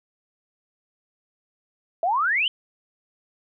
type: exponential sweep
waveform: sine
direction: up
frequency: 644 to 3136 Hz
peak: -19 dBFS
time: 2.03-2.48 s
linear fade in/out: 2 ms
effects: none